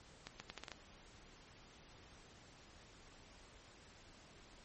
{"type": "accelerating click train", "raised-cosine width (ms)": 0.2, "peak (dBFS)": -28, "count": 7, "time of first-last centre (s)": [0.27, 0.717], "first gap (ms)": 130, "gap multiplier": 0.77, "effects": ["pink hiss -61 dBFS RMS until 4.64 s", "MP3 32 kbps"]}